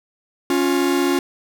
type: tone pair together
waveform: 45% pulse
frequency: 277.2 / 352.7 Hz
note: C#4 / F4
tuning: 0 / +17 cents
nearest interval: major third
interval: 417 cents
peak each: -19 dBFS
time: 0.5-1.19 s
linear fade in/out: 2 ms
effects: none